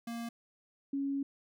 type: tone pair in turn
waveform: square / sine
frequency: 233.1 / 277.2 Hz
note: A#3 / C#4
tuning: 0 / 0 cents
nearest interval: minor third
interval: 300 cents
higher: second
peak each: -38 / -31 dBFS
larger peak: second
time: 0.07-0.29 / 0.93-1.23 s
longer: second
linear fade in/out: 5 ms
effects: none